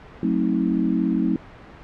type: chord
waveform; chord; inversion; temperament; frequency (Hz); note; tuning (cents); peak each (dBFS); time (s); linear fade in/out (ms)
sine; F# diminished seventh; none; just; 185 / 222 / 266.4 / 319.7; F#3 / A3 / C4 / Eb4; 0 / +16 / +31 / +47; -24; 0.23-1.36; 2
effects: pink hiss -43 dBFS RMS until 1.83 s + low-pass 2000 Hz 12 dB/octave